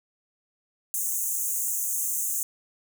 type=high-pass noise; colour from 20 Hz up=pink; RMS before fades=-28 dBFS; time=0.94-2.43 s; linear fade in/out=0 ms; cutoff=6300 Hz; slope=96 dB/octave; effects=none